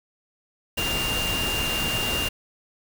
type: tone in noise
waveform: sine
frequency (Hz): 2797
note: F7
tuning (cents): +2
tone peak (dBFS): -26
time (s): 0.77-2.29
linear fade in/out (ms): 10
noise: pink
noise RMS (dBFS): -28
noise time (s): 0.77-2.29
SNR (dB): -1
effects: none